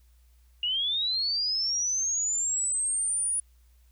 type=linear sweep; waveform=sine; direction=up; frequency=2832 to 9780 Hz; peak=-25 dBFS; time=0.63-3.4 s; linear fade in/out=2 ms; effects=added 60 Hz sine -56 dBFS peak until 3.91 s + white hiss -70 dBFS RMS until 3.91 s